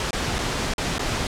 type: noise with dropouts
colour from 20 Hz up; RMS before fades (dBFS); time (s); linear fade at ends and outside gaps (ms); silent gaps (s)
pink; -25; 0-1.27; 1; 0.108-0.13 / 0.384-0.388 / 0.737-0.781 / 0.983-0.993
effects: low-pass 7000 Hz 12 dB/octave